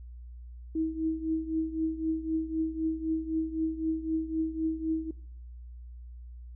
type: tone with tremolo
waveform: sine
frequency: 320 Hz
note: D#4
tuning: 49 cents sharp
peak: -24 dBFS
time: 0.75-5.11 s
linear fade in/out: 5 ms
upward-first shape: triangle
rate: 3.9 Hz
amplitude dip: 85%
effects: noise-tail reverb RT60 0.6 s tail -21 dB re dry + added 60 Hz sine -42 dBFS peak until 6.55 s